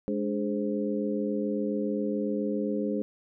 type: harmonic tone with a mistuned harmonic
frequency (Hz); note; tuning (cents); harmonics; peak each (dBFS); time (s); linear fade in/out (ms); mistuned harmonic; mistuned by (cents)
104.3; G#2; +8; 2 / 3 / 4 / 5; -30 / -32 / -33 / -34; 0.08-3.02; 0; 3; -97
effects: none